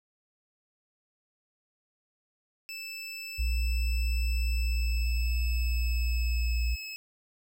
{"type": "tone with pitch glide", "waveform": "25% pulse", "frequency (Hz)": [2637, 2589], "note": ["E7", "E7"], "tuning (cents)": [0, -32], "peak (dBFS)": -34, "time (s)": [2.69, 6.96], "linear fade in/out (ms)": 0, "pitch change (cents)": -32, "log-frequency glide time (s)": [4.53, 6.78]}
{"type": "tone", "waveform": "sine", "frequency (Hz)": 58.4, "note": "A#1", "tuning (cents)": 4, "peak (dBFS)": -25, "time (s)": [3.38, 6.76], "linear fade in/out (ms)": 20}
{"effects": []}